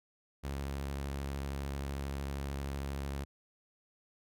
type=tone with vibrato; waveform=sawtooth; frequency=69.3 Hz; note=C#2; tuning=in tune; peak=-32 dBFS; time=0.43-3.25 s; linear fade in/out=20 ms; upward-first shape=square; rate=13 Hz; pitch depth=21 cents each way; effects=none